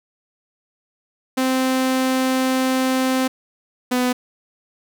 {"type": "tone pair in turn", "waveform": "sawtooth", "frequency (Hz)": [260, 249.9], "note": ["C4", "B3"], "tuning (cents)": [-11, 21], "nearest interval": "minor second", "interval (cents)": 68, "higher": "first", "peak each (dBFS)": -13, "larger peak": "neither", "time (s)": [[1.37, 3.28], [3.91, 4.13]], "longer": "first", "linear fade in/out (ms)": 10, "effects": []}